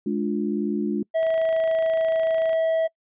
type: chord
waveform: sine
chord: D diminished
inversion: second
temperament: just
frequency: 211.4 / 293.7 / 352.4 Hz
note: Ab3 / D4 / F4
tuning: +31 / 0 / +16 cents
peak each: -25 / -27 / -28 dBFS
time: 0.06-1.03 s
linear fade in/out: 5 ms
type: tone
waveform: triangle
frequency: 649 Hz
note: E5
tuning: 27 cents flat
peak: -17 dBFS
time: 1.14-2.88 s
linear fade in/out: 20 ms
type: click train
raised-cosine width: 0.3 ms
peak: -24 dBFS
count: 36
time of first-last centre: 1.23-2.531 s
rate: 26.9 Hz
effects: noise-tail reverb RT60 0.1 s tail -26 dB re dry + resampled to 8000 Hz